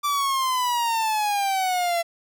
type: exponential sweep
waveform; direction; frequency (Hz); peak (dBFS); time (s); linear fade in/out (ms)
45% pulse; down; 1174.7 to 673; -21; 0.03-2.03; 20
effects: none